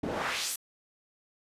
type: noise with band-pass filter sweep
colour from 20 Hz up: pink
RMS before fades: -33 dBFS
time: 0.03-0.56 s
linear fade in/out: 5 ms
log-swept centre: 250 to 12000 Hz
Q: 1.1
effects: resampled to 32000 Hz